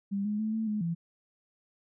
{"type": "tone with pitch steps", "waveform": "sine", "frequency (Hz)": [199, 209.4, 217.4, 221.7, 211.4, 168.3], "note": ["G3", "G#3", "A3", "A3", "G#3", "E3"], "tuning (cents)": [26, 15, -21, 13, 31, 36], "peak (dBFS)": -28, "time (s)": [0.11, 0.95], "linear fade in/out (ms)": 20, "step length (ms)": 140, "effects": []}